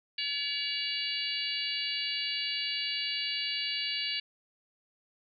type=harmonic tone; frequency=570 Hz; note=C#5; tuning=48 cents sharp; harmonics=3 / 4 / 5 / 6 / 7 / 8; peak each=-44 / -39 / -34 / -41 / -38 / -37 dBFS; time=0.18-4.2 s; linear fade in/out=5 ms; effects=none